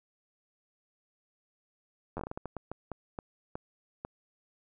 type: slowing click train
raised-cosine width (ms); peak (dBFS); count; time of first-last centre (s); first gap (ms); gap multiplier
1; -23; 15; 2.17-4.05; 10; 1.35
effects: none